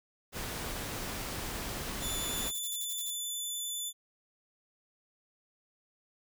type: noise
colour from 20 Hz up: pink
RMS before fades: -38 dBFS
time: 0.32-2.52 s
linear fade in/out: 50 ms
type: tone with vibrato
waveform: 15% pulse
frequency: 3500 Hz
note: A7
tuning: 10 cents flat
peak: -28 dBFS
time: 2-3.93 s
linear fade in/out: 50 ms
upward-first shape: triangle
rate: 9.7 Hz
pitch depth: 8 cents each way
type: noise bursts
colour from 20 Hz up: violet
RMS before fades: -41 dBFS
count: 9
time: 2.37-3.108 s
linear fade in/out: 10 ms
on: 50 ms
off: 36 ms
effects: none